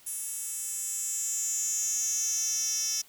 10% pulse tone with high-pass filter sweep, 439.9 Hz, A4, in tune, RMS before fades -31 dBFS, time 0.06-3.02 s, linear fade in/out 10 ms, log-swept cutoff 9300 to 5400 Hz, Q 6, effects white hiss -57 dBFS RMS until 3.08 s

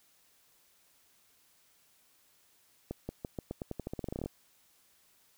accelerating click train, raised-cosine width 2 ms, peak -23 dBFS, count 19, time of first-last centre 2.91-4.26 s, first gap 180 ms, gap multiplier 0.88, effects white hiss -67 dBFS RMS until 5.37 s

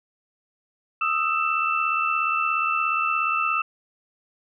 sine tone cluster, 1241 / 1318 / 2665 Hz, D#6 / E6 / E7, -5 / -1 / +18 cents, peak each -25 dBFS, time 1.01-3.62 s, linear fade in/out 5 ms, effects none

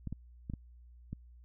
clicks, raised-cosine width 5 ms, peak -26 dBFS, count 5, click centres 0.073 / 0.126 / 0.499 / 0.537 / 1.13 s, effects added 60 Hz sine -53 dBFS peak until 1.44 s

